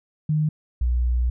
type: tone pair in turn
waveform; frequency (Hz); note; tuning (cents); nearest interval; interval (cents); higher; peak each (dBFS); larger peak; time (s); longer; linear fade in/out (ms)
sine; 153.3 / 60.84; D#3 / B1; -25 / -25; octave + major third; 1600; first; -18; neither; 0.29-0.49 / 0.81-1.3; second; 5
effects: none